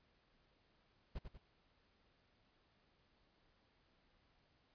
brown noise with echo, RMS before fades -43 dBFS, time 1.15-1.19 s, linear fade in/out 10 ms, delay 95 ms, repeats 2, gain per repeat -6 dB, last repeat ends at 1.38 s, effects pink hiss -75 dBFS RMS until 4.74 s + resampled to 11025 Hz

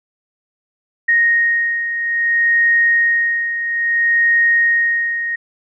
sine beating tone pair, 1864.7 / 1865.3 Hz, A#6 / A#6, 0 / +1 cents, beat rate 0.6 Hz, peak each -20 / -13 dBFS, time 1.08-5.36 s, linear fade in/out 10 ms, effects none

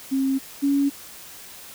sine tone pair in turn, 268.5 / 280.4 Hz, C4 / C#4, +45 / +20 cents, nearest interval minor second, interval 75 cents, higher second, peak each -19 / -17 dBFS, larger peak second, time 0.11-0.39 / 0.62-0.9 s, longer neither, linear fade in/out 20 ms, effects white hiss -42 dBFS RMS until 1.74 s

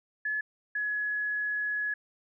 sine tone pair in turn, 1711 / 1689.4 Hz, A6 / G#6, -49 / +29 cents, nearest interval unison, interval 22 cents, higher first, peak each -28 / -28 dBFS, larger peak neither, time 0.25-0.41 / 0.75-1.94 s, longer second, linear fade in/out 5 ms, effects none

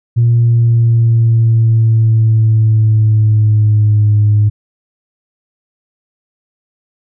sine tone with pitch glide, 117.9 to 105.04 Hz, A#2 to G#2, +20 to +20 cents, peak -5 dBFS, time 0.16-4.5 s, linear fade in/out 20 ms, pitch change -200 cents, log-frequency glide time 0.35-4.15 s, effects tanh soft clip ceiling -3 dBFS

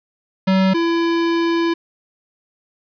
square tone pair in turn, 190 / 335.6 Hz, F#3 / E4, +46 / +31 cents, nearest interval minor seventh, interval 985 cents, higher second, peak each -13 / -16 dBFS, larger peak first, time 0.47-0.74 / 0.74-1.74 s, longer second, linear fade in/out 10 ms, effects resampled to 11025 Hz + 7-bit

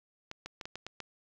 clicks, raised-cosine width 0.2 ms, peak -23 dBFS, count 7, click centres 0.314 / 0.46 / 0.612 / 0.655 / 0.756 / 0.866 / 1.003 s, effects low-pass 7000 Hz 12 dB/octave + 9-bit

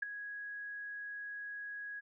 sine tone with ADSR envelope, 1661.2 Hz, G#6, in tune, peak -28 dBFS, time 0.02-2.01 s, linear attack 9 ms, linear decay 5 ms, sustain -13 dB, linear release 24 ms, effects none

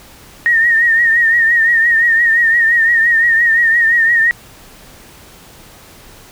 sine tone with vibrato, 1850 Hz, A#6, 14 cents flat, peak -8 dBFS, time 0.46-4.31 s, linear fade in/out 0 ms, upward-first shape triangle, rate 5.8 Hz, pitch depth 71 cents each way, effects pink hiss -40 dBFS RMS until 6.31 s

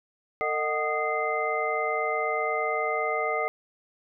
sine tone cluster, 452.2 / 617 / 745 / 1237 / 2077 Hz, A4 / D#5 / F#5 / D#6 / C7, +47 / -15 / +12 / -10 / -13 cents, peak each -31 dBFS, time 0.41-3.48 s, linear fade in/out 0 ms, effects none

